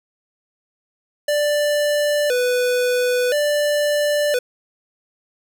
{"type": "tone with vibrato", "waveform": "square", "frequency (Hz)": 540, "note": "C#5", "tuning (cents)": -45, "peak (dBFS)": -17, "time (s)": [1.28, 4.39], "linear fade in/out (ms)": 5, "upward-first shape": "square", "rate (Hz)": 0.49, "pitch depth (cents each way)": 150, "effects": []}